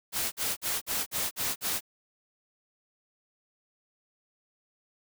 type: noise bursts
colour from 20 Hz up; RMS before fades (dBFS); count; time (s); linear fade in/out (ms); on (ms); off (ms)
white; -30; 7; 0.12-1.808; 50; 200; 48
effects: none